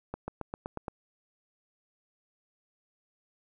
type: accelerating click train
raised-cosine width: 1 ms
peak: -21 dBFS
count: 7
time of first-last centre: 0.14-0.882 s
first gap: 140 ms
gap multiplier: 0.95
effects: none